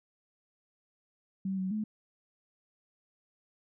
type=tone with pitch steps; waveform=sine; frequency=192 / 187.8 / 214.3 Hz; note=G3 / F#3 / A3; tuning=-36 / +26 / -45 cents; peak=-30 dBFS; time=1.45-1.84 s; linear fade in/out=5 ms; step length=130 ms; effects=none